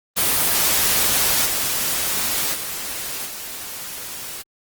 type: noise with level steps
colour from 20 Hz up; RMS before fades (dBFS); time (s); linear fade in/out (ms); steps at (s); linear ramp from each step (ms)
white; -18 / -22 / -28 / -32; 0.16-4.43; 20; 1.45 / 2.53 / 3.25; 20
effects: Opus 24 kbps